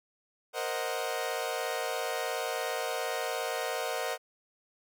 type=chord; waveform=sawtooth; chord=C half-diminished seventh; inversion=third; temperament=equal; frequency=466.2 / 523.3 / 622.3 / 740 Hz; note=Bb4 / C5 / Eb5 / Gb5; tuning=0 / 0 / 0 / 0 cents; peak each=-33 dBFS; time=0.53-4.18 s; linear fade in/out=50 ms; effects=none